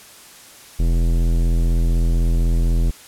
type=tone with tanh clipping; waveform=sine; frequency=42.04 Hz; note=E1; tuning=35 cents sharp; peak=-16 dBFS; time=0.79-2.91 s; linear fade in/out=10 ms; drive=17 dB; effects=white hiss -43 dBFS RMS until 3.07 s + low-pass 12000 Hz 12 dB/octave